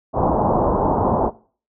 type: low-pass noise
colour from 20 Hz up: white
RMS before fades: -18 dBFS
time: 0.13-1.31 s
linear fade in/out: 50 ms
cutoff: 990 Hz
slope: 48 dB/octave
effects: noise-tail reverb RT60 0.4 s tail -19 dB re dry